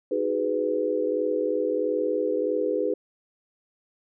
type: chord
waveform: sine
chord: G# minor seventh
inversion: second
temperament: just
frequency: 311.5 / 373.8 / 415.3 / 498.4 Hz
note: D#4 / F#4 / G#4 / B4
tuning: +2 / +18 / 0 / +16 cents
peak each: -30 / -32 / -27 / -26 dBFS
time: 0.11-2.94 s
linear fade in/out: 5 ms
effects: none